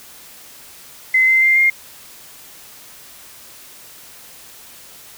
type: tone with pitch steps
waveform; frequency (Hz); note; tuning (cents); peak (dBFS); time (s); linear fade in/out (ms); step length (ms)
sine; 2051 / 2074 / 2097 / 2120; C7 / C7 / C7 / C7; -35 / -16 / +3 / +22; -10; 1.14-1.7; 5; 140
effects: white hiss -41 dBFS RMS until 5.17 s